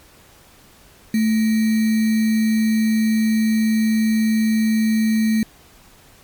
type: tone with sample-and-hold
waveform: sine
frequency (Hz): 220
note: A3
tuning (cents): 0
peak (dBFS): -14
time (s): 1.14-5.43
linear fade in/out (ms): 2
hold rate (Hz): 2100
effects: pink hiss -49 dBFS RMS until 6.23 s + MP3 96 kbps